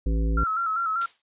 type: harmonic tone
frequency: 55 Hz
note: A1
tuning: in tune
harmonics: 1 / 3 / 5 / 7 / 9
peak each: -21 / -32 / -33 / -39 / -40 dBFS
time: 0.06-0.44 s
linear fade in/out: 5 ms
type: tone with vibrato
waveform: sine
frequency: 1330 Hz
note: E6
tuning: 15 cents sharp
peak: -23 dBFS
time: 0.37-1.06 s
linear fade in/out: 5 ms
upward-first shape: square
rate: 5.1 Hz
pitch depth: 54 cents each way
type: noise with exponential decay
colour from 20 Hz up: blue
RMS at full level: -27 dBFS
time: 1.01-1.22 s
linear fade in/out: 5 ms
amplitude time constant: 44 ms
effects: resampled to 8000 Hz